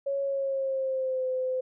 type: tone with pitch glide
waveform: sine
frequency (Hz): 554 to 513.9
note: C#5 to C5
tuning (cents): -1 to -31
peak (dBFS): -26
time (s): 0.06-1.61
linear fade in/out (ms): 10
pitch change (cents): -130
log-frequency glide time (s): 0.22-1.26
effects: none